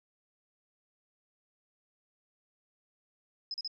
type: tone bursts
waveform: sine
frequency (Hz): 5100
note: D#8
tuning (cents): +42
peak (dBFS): -34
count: 3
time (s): 3.51-3.677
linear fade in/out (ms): 2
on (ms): 31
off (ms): 37
effects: none